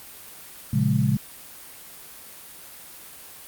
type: chord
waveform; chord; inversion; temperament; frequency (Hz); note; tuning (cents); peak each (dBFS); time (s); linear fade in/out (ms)
sine; Bb minor seventh; none; equal with one note detuned; 116.54 / 138.59 / 177.26 / 207.7; Bb2 / Db3 / F3 / Ab3; 0 / 0 / +26 / 0; -24 / -22 / -28 / -24; 0.73-1.17; 5
effects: white hiss -43 dBFS RMS until 3.47 s + Opus 32 kbps